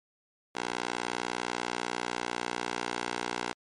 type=tone with high-pass filter; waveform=10% pulse; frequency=60.1 Hz; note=B1; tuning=46 cents flat; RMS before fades=-34 dBFS; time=0.55-3.53 s; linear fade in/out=5 ms; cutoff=540 Hz; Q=0.76; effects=low-pass 7000 Hz 12 dB/octave + MP3 48 kbps